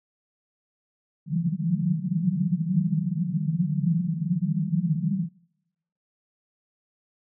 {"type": "band-pass noise", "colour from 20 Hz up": "white", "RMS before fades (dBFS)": -25, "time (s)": [1.26, 5.29], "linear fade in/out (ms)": 50, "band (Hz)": [150, 190], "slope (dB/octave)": 96, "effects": ["noise-tail reverb RT60 0.9 s tail -26 dB re dry"]}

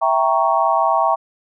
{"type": "chord", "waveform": "sine", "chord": "E diminished seventh", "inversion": "none", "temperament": "equal", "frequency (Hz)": [659.3, 784, 932.3, 1108.7], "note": ["E5", "G5", "Bb5", "Db6"], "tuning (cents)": [0, 0, 0, 0], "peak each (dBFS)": -19, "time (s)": [0.01, 1.16], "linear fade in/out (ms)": 20, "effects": []}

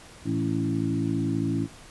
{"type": "harmonic tone with a mistuned harmonic", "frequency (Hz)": 55, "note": "A1", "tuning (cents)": 0, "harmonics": [2, 3, 4, 5, 6], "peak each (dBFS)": [-30, -30, -33, -28, -31], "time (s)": [0.24, 1.68], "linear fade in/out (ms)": 50, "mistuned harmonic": 5, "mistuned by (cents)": 22, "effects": ["pink hiss -48 dBFS RMS until 1.9 s", "resampled to 24000 Hz"]}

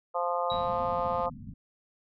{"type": "harmonic tone", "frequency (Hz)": 174.61, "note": "F3", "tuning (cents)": 0, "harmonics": [3, 4, 5, 6, 7], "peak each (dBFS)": [-31, -32, -33, -34, -34], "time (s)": [0.14, 1.3], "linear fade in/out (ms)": 20}
{"type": "tone with exponential decay", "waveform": "sine", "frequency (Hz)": 3869, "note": "B7", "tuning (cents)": -36, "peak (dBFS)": -31, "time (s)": [0.5, 0.8], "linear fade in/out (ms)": 2, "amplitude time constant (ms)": 65}
{"type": "low-pass noise", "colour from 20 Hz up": "white", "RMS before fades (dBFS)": -42, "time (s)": [0.51, 1.54], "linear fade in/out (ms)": 5, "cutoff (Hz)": 260, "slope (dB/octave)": 96}
{"type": "click train", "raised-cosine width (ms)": 0.3, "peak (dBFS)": -36, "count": 167, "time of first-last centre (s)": [0.52, 1.258], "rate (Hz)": 225}
{"effects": ["MP3 64 kbps"]}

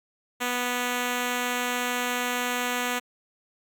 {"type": "tone", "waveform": "5% pulse", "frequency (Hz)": 246.1, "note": "B3", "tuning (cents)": -6, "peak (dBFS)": -14, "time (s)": [0.4, 3], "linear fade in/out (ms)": 20, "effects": ["Opus 48 kbps"]}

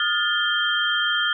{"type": "tone cluster", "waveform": "sine", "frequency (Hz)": [1238, 1423, 1750, 3162], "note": ["D#6", "F6", "A6", "G7"], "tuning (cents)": [-9, 32, -10, 14], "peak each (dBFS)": [-30, -23, -27, -23], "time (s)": [0, 1.33], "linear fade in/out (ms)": 2, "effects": []}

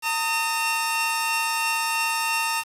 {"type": "tone cluster", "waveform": "sawtooth", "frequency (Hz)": [909, 1252, 2730], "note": ["A#5", "D#6", "F7"], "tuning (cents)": [-44, 10, -40], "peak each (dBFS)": [-22, -26, -23], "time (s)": [0.02, 2.64], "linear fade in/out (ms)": 50, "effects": ["resampled to 32000 Hz", "7-bit"]}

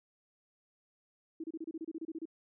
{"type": "tone bursts", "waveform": "sine", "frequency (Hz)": 323.4, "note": "E4", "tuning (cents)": -33, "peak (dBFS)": -37, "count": 13, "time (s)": [1.4, 2.255], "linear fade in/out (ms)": 5, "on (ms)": 39, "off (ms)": 29, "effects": []}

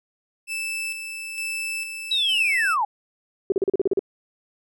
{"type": "tone with tremolo", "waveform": "40% pulse", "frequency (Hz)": 2637, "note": "E7", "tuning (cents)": 0, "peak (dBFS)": -25, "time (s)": [0.47, 2.77], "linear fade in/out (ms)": 50, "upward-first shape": "square", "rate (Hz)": 1.1, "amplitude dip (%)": 45}
{"type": "linear sweep", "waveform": "sine", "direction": "down", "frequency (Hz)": [3935, 784], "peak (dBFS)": -19, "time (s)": [2.11, 2.85], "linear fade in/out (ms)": 5}
{"type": "tone bursts", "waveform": "sine", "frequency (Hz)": 388.1, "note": "G4", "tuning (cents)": -17, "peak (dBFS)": -16, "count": 9, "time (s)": [3.5, 3.993], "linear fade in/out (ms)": 2, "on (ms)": 21, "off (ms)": 38}
{"effects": []}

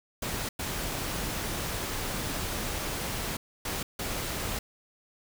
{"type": "noise bursts at uneven times", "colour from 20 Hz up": "pink", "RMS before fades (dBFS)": -33, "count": 4, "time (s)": [[0.22, 0.49], [0.59, 3.37], [3.65, 3.83], [3.99, 4.59]], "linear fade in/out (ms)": 5, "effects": []}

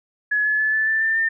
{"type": "tone with pitch steps", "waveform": "sine", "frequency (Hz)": [1695, 1712.7, 1730.6, 1748.7, 1767, 1785.4, 1804.1], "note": ["G#6", "A6", "A6", "A6", "A6", "A6", "A6"], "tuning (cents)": [35, -47, -29, -11, 7, 25, 43], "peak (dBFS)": -17, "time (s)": [0.31, 1.29], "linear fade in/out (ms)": 10, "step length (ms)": 140, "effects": []}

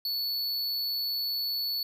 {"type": "tone", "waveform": "square", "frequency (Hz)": 4435, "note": "C#8", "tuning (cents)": 0, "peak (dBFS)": -29, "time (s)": [0.05, 1.83], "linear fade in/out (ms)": 2, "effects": []}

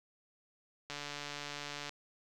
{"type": "click train", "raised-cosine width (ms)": 0.2, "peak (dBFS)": -24, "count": 145, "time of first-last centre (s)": [0.9, 1.893], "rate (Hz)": 145, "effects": []}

